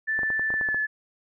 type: tone with pitch glide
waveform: sine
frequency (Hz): 1760 to 1725.8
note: A6 to A6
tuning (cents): 0 to -34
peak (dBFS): -23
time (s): 0.07-0.87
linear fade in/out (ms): 20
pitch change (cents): -34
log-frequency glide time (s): 0.56-0.75
type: clicks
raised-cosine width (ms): 1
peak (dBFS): -22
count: 9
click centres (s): 0.191 / 0.233 / 0.303 / 0.395 / 0.504 / 0.54 / 0.612 / 0.688 / 0.745
effects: none